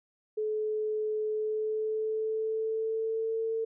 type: tone with pitch glide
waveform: sine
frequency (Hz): 429.7 to 449.2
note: A4 to A4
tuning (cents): -41 to +36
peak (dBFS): -28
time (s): 0.37-3.65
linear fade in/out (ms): 10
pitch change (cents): +77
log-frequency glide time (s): 1.32-3.47
effects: none